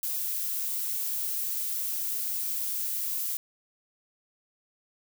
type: noise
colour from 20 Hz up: violet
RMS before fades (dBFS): -31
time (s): 0.03-3.37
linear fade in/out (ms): 2
effects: none